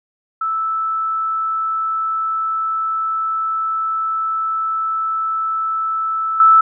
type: tone with level steps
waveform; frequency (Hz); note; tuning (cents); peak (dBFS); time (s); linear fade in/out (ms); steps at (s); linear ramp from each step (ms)
sine; 1315; E6; -5; -17 / -6; 0.41-6.61; 5; 6.4; 2
effects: none